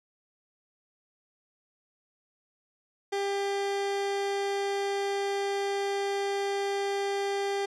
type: tone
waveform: 30% pulse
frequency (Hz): 398.3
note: G4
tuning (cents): +28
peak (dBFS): -25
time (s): 3.12-7.66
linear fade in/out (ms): 10
effects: low-pass 7000 Hz 12 dB/octave